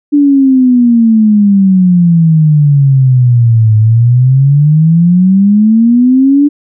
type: exponential two-way sweep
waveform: sine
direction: down then up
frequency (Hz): 293.7 to 107.3 to 293.7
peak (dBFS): -3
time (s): 0.12-6.49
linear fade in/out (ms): 20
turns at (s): 3.77
effects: none